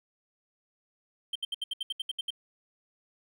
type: tone bursts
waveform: triangle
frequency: 3136 Hz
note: G7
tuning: in tune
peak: -28 dBFS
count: 11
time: 1.33-2.305 s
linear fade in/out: 5 ms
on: 25 ms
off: 70 ms
effects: none